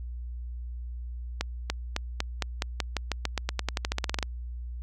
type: accelerating click train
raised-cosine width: 0.2 ms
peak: -10 dBFS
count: 23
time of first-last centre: 1.41-4.228 s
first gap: 290 ms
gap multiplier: 0.91
effects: added 60 Hz sine -34 dBFS peak until 4.82 s